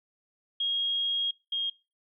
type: tone pair in turn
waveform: sine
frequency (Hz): 3269 / 3243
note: G#7 / G#7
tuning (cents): -28 / -42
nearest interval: unison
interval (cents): 14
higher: first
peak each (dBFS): -26 / -27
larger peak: first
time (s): 0.6-1.31 / 1.52-1.7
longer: first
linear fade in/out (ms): 5
effects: noise-tail reverb RT60 0.3 s tail -25 dB re dry